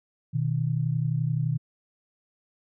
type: tone pair together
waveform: sine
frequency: 123.47 / 155.12 Hz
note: B2 / D#3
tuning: 0 / -5 cents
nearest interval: major third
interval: 395 cents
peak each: -26 dBFS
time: 0.33-1.58 s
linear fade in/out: 20 ms
effects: none